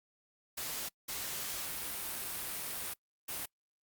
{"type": "noise bursts at uneven times", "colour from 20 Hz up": "white", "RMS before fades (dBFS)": -39, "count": 3, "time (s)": [[0.57, 0.89], [1.08, 2.94], [3.28, 3.46]], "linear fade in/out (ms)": 10, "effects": ["noise-tail reverb RT60 0.1 s tail -26 dB re dry", "Opus 48 kbps"]}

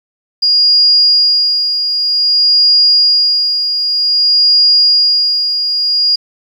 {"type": "tone with tremolo", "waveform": "sine", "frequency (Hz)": 4850, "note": "D#8", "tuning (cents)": -45, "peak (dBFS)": -5, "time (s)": [0.42, 6.16], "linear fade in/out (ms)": 10, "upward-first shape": "sine", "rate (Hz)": 0.53, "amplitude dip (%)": 55, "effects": ["7-bit"]}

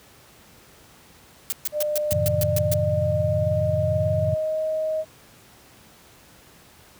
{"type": "noise bursts", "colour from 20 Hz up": "blue", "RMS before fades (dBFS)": -25, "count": 9, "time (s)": [1.5, 2.738], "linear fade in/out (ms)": 0, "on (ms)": 22, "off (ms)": 130}
{"type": "tone with pitch glide", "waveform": "sine", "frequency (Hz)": [600, 627.7], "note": ["D5", "D#5"], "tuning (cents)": [37, 15], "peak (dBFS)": -22, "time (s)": [1.72, 5.05], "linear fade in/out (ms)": 50, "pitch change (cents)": 78, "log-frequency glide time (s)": [2.42, 4.64]}
{"type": "chord", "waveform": "sine", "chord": "F# diminished seventh", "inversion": "none", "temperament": "just", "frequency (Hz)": [92.5, 111, 133.2, 159.84], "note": ["F#2", "A2", "C3", "Eb3"], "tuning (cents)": [0, 16, 31, 47], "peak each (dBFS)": [-25, -27, -29, -29], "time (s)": [2.12, 4.34], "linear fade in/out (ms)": 0}
{"effects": ["pink hiss -51 dBFS RMS until 6.99 s", "high-pass 60 Hz 12 dB/octave"]}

